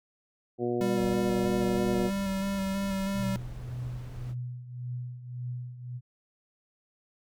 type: harmonic tone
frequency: 120.6 Hz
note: B2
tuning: 41 cents flat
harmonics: 1 / 2 / 3 / 4 / 5 / 6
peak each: -37 / -33 / -29 / -35 / -40 / -39 dBFS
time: 0.58-2.11 s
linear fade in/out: 50 ms
type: tone with vibrato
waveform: square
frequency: 195.2 Hz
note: G3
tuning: 7 cents flat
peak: -29 dBFS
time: 0.81-3.36 s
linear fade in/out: 0 ms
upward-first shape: square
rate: 3.1 Hz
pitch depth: 16 cents each way
type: noise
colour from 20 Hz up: brown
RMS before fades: -43 dBFS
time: 0.96-4.35 s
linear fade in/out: 50 ms
type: tone with tremolo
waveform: sine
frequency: 123.47 Hz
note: B2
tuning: in tune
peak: -31 dBFS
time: 3.13-6.01 s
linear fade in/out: 50 ms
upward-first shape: triangle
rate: 1.8 Hz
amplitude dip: 75%
effects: none